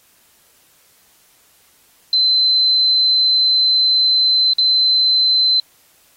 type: tone with dropouts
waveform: sine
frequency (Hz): 4065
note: B7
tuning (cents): +49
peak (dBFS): -11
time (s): 2.13-5.6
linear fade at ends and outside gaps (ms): 2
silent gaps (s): 4.535-4.583
effects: white hiss -54 dBFS RMS until 6.16 s + AAC 48 kbps